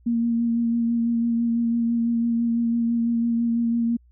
sine tone with vibrato, 233.1 Hz, A#3, in tune, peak -19 dBFS, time 0.06-3.97 s, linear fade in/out 10 ms, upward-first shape sine, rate 6 Hz, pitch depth 18 cents each way, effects added 60 Hz sine -52 dBFS peak until 4.11 s

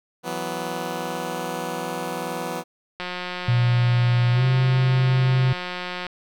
10% pulse chord, E suspended second, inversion none, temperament just, 164.81 / 185.42 / 247.2 Hz, E3 / F#3 / B3, 0 / +4 / +2 cents, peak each -24 dBFS, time 0.23-2.64 s, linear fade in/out 50 ms
click train, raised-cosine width 0.3 ms, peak -14 dBFS, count 553, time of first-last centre 3-6.067 s, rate 180 Hz
triangle tone with pitch glide, 120 to 129.36 Hz, B2 to C3, -49 to -19 cents, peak -14 dBFS, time 3.48-5.53 s, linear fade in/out 5 ms, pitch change +130 cents, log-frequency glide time 4.32-4.45 s
effects none

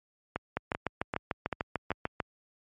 two click trains, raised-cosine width 0.5 ms, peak -15 / -14 dBFS, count 5 / 12, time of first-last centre 0.36-1.916 / 0.57-2.202 s, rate 2.57 / 6.74 Hz, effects high-pass 60 Hz 12 dB/octave + MP3 48 kbps

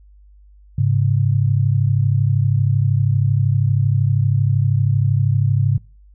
sine tone pair together, 103.85 / 136.6 Hz, G#2 / C#3, 0 / -25 cents, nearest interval perfect fourth, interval 475 cents, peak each -16 dBFS, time 0.78-5.78 s, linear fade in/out 5 ms, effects noise-tail reverb RT60 0.3 s tail -22 dB re dry + added 50 Hz sine -44 dBFS peak until 6.14 s

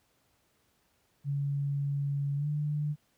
sine tone with pitch glide, 141.3 to 148.58 Hz, C#3 to D3, +34 to +20 cents, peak -28 dBFS, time 1.24-2.96 s, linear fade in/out 50 ms, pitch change +86 cents, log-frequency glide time 2.36-2.47 s, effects pink hiss -71 dBFS RMS until 3.17 s + high-pass 60 Hz 12 dB/octave

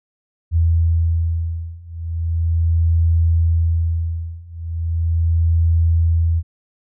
sine beating tone pair, 82.7 / 83.08 Hz, E2 / E2, +6 / +14 cents, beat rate 0.38 Hz, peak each -18 / -17 dBFS, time 0.51-6.43 s, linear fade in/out 50 ms, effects none

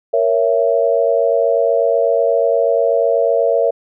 sine chord, A# diminished, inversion none, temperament equal with one note detuned, 466.2 / 554.4 / 666.9 Hz, A#4 / C#5 / E5, 0 / 0 / +20 cents, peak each -16 dBFS, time 0.13-3.71 s, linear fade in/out 10 ms, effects none

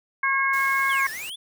harmonic tone, 543 Hz, C#5, 36 cents flat, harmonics 2 / 3 / 4, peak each -24 / -24 / -24 dBFS, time 0.23-1.07 s, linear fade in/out 5 ms
white noise, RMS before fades -40 dBFS, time 0.53-1.3 s, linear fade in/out 5 ms
square exponential two-way sweep, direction down then up, 3564 to 1685 to 3564 Hz, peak -33 dBFS, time 0.89-1.36 s, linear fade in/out 10 ms, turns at 1.1 s
effects none

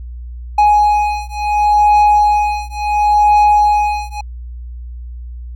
triangle beating tone pair, 834 / 834.71 Hz, G#5 / G#5, +7 / +9 cents, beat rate 0.71 Hz, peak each -10 dBFS, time 0.58-4.21 s, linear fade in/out 5 ms, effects added 60 Hz sine -25 dBFS peak until 5.55 s + MP3 96 kbps

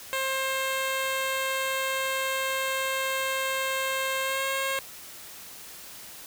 10% pulse tone with pitch glide, 531 to 538.7 Hz, C5 to C#5, +25 to -50 cents, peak -18 dBFS, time 0.13-4.79 s, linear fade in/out 0 ms, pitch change +25 cents, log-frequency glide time 4.22-4.44 s, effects white hiss -44 dBFS RMS until 6.26 s

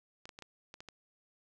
clicks, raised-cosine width 0.2 ms, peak -30 dBFS, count 7, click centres 0.255 / 0.292 / 0.389 / 0.423 / 0.741 / 0.805 / 0.887 s, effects none

